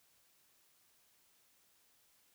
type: silence
effects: white hiss -71 dBFS RMS until 2.34 s